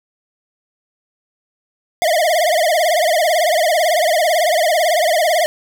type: tone with vibrato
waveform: square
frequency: 659.3 Hz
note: E5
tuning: in tune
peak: -13 dBFS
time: 2.02-5.46 s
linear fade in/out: 0 ms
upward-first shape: triangle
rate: 18 Hz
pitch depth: 190 cents each way
effects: none